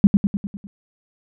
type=tone with echo; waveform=sine; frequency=200 Hz; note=G3; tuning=35 cents sharp; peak=-4 dBFS; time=0.04-0.07 s; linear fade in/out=0 ms; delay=100 ms; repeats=6; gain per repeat=-5 dB; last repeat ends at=0.67 s; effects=none